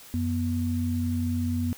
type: tone pair together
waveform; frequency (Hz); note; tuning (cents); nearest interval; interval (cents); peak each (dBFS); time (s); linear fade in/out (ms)
sine; 91.06 / 243.1; F#2 / B3; -27 / -27; octave + perfect fourth; 1700; -27; 0.14-1.73; 0
effects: white hiss -48 dBFS RMS until 1.77 s